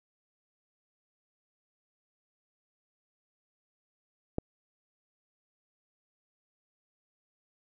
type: click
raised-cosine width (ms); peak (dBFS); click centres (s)
2; -16; 4.384
effects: none